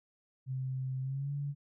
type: tone with pitch glide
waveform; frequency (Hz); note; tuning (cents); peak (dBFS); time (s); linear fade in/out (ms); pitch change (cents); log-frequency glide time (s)
sine; 130.81 to 142.65; C3 to C#3; 0 to +50; -33; 0.46-1.55; 50; +150; 1.01-1.32
effects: none